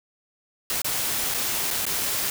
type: noise with dropouts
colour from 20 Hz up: white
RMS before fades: -26 dBFS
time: 0.7-2.3 s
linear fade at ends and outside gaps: 1 ms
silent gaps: 0.818-0.845 / 1.341-1.345 / 1.705-1.71 / 1.854-1.865 s
effects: none